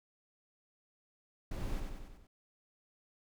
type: noise with echo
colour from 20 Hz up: brown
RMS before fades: -39 dBFS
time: 1.51-1.8 s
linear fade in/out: 5 ms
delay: 94 ms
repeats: 5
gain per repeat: -4 dB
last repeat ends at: 2.27 s
effects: none